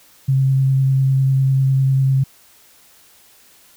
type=tone with vibrato; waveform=sine; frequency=134 Hz; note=C3; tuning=42 cents sharp; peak=-12 dBFS; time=0.28-2.24 s; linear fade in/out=10 ms; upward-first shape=sine; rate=10 Hz; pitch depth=12 cents each way; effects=white hiss -50 dBFS RMS until 3.76 s